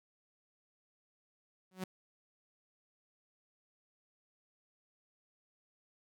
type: tone with exponential growth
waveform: sawtooth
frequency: 186.1 Hz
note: F#3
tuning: 10 cents sharp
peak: -31 dBFS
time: 1.71-1.84 s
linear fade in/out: 5 ms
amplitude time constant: 28 ms
effects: none